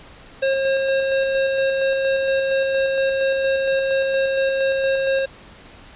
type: tone with tremolo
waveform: square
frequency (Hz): 538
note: C5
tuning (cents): +48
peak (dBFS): -17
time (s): 0.42-5.26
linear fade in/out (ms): 10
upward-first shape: square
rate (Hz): 4.3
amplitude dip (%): 25
effects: pink hiss -44 dBFS RMS until 5.95 s + resampled to 8000 Hz